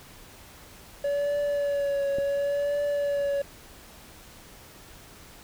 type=tone with vibrato; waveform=triangle; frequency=568 Hz; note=C#5; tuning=42 cents sharp; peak=-22 dBFS; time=1.04-3.42 s; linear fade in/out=5 ms; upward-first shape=triangle; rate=0.7 Hz; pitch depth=35 cents each way
type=click; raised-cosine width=2 ms; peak=-21 dBFS; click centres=2.185 s
effects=pink hiss -49 dBFS RMS until 5.43 s